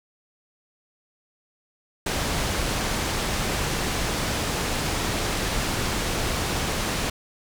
pink low-pass noise, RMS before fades -26 dBFS, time 2.06-7.1 s, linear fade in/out 5 ms, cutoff 8900 Hz, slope 12 dB/octave, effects none

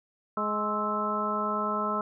harmonic tone with a mistuned harmonic, 210 Hz, G#3, 19 cents sharp, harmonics 1 / 2 / 3 / 4 / 5 / 6, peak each -34 / -36 / -35 / -40 / -32 / -30 dBFS, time 0.37-2.01 s, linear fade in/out 2 ms, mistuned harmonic 6, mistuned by +69 cents, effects none

